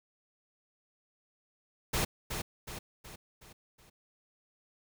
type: noise with echo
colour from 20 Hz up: pink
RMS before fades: -30 dBFS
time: 1.93-2.05 s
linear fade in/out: 10 ms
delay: 370 ms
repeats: 5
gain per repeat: -6 dB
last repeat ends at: 3.9 s
effects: none